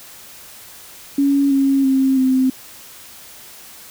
sine tone with pitch steps, 279.8 / 273.1 / 266.5 / 260.2 Hz, C#4 / C#4 / C4 / C4, +16 / -26 / +32 / -9 cents, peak -12 dBFS, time 1.18-2.5 s, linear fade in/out 5 ms, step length 330 ms, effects white hiss -40 dBFS RMS until 3.9 s

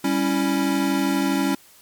square chord, C# diminished, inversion second, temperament equal, 196 / 277.2 / 329.6 Hz, G3 / C#4 / E4, 0 / 0 / 0 cents, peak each -26 / -22 / -26 dBFS, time 0.04-1.55 s, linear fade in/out 5 ms, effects white hiss -51 dBFS RMS until 1.81 s + MP3 96 kbps

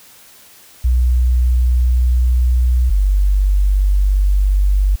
sine tone pair in turn, 61.5 / 48.59 Hz, B1 / G1, -7 / -15 cents, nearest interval major third, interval 408 cents, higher first, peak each -10 dBFS, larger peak neither, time 0.84-2.9 / 2.9-4.96 s, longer neither, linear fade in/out 10 ms, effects white hiss -44 dBFS RMS until 5 s

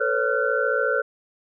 sine tone cluster, 443.9 / 504 / 558 / 1384 / 1502 Hz, A4 / B4 / C#5 / F6 / F#6, +15 / +35 / +11 / -16 / +26 cents, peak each -26 dBFS, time 0-1.02 s, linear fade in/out 10 ms, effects none

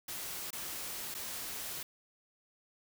white noise with dropouts, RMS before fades -41 dBFS, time 0.08-1.83 s, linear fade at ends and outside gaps 5 ms, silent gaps 0.506-0.529 / 1.143-1.148 s, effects none

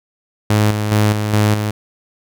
sawtooth tone with tremolo, 105.7 Hz, G#2, 31 cents sharp, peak -7 dBFS, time 0.5-1.71 s, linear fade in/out 5 ms, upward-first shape square, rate 2.4 Hz, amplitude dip 50%, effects none

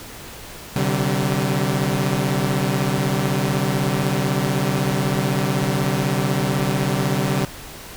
sawtooth chord, C suspended second, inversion none, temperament equal with one note detuned, 130.81 / 146.83 / 191.3 Hz, C3 / D3 / G3, 0 / 0 / -42 cents, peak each -19 dBFS, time 0.76-7.45 s, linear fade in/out 0 ms, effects pink hiss -37 dBFS RMS until 7.96 s

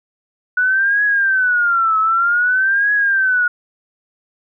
sine tone with vibrato, 1471 Hz, F#6, 11 cents flat, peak -12 dBFS, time 0.57-3.48 s, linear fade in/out 5 ms, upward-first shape triangle, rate 0.53 Hz, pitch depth 230 cents each way, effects none

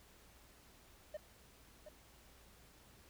triangle tone with echo, 607 Hz, D#5, 43 cents flat, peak -39 dBFS, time 1.14-1.17 s, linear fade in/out 5 ms, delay 720 ms, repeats 1, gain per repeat -9 dB, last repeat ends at 1.89 s, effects added 60 Hz sine -67 dBFS peak until 3.09 s + pink hiss -64 dBFS RMS until 3.09 s

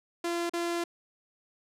sawtooth tone with dropouts, 342.6 Hz, F4, 33 cents flat, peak -25 dBFS, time 0.24-0.84 s, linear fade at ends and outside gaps 5 ms, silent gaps 0.496-0.535 s, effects low-pass 11000 Hz 12 dB/octave

